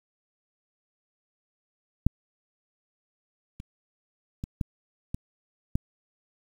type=clicks; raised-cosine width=5 ms; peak=-7 / -27 / -20 / -14 / -18 / -12 dBFS; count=6; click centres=2.066 / 3.601 / 4.439 / 4.612 / 5.145 / 5.755 s; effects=8-bit